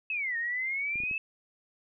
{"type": "exponential two-way sweep", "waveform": "sine", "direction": "down then up", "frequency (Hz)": [2637, 1827, 2637], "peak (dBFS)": -29, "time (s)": [0.1, 1.18], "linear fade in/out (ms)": 2, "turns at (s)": 0.37}
{"type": "clicks", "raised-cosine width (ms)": 3, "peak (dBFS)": -33, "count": 4, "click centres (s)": [0.957, 1.003, 1.036, 1.112]}
{"effects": []}